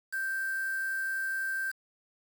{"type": "tone with quantisation", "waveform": "sine", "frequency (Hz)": 1568, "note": "G6", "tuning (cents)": 0, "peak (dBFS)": -30, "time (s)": [0.12, 1.72], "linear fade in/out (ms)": 20, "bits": 7, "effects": []}